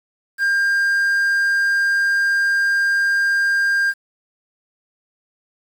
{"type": "tone with quantisation", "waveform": "triangle", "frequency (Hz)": 1601, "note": "G6", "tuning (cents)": 36, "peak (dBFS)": -13, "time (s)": [0.38, 3.94], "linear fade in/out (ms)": 50, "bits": 7, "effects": []}